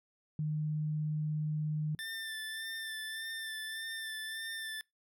sine tone, 152.8 Hz, D#3, 31 cents flat, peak -31 dBFS, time 0.39-1.95 s, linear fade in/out 2 ms
25% pulse tone with vibrato, 1778 Hz, A6, 18 cents sharp, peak -35 dBFS, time 1.99-4.81 s, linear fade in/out 0 ms, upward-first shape sine, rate 1.7 Hz, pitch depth 24 cents each way
effects noise-tail reverb RT60 0.2 s tail -25 dB re dry

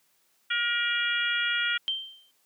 harmonic tone, 474.9 Hz, A#4, 32 cents sharp, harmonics 3 / 4 / 5 / 6 / 7, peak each -28 / -32 / -33 / -33 / -31 dBFS, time 0.5-1.78 s, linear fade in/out 10 ms
sine tone with exponential decay, 3136 Hz, G7, in tune, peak -23 dBFS, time 1.88-2.31 s, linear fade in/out 0 ms, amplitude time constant 92 ms
effects white hiss -68 dBFS RMS until 2.45 s + high-pass 150 Hz 12 dB/octave

